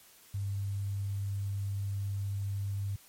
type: tone with quantisation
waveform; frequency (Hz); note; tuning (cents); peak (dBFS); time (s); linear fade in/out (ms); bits
sine; 99.2; G2; +21; -31; 0.34-2.96; 5; 10
effects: white hiss -58 dBFS RMS until 3.08 s + MP3 64 kbps